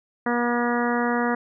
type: harmonic tone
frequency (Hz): 240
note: B3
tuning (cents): -49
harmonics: 1 / 2 / 3 / 4 / 5 / 6 / 7 / 8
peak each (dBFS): -24 / -27 / -29 / -30 / -31 / -32 / -32 / -33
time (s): 0.26-1.35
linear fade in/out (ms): 5
effects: none